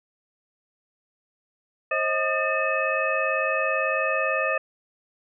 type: tone cluster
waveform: sine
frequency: 534 / 632 / 1223 / 1791 / 2569 Hz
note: C5 / D#5 / D#6 / A6 / E7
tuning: +35 / +27 / -30 / +30 / -45 cents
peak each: -28 dBFS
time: 1.91-4.58 s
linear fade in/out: 5 ms
effects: none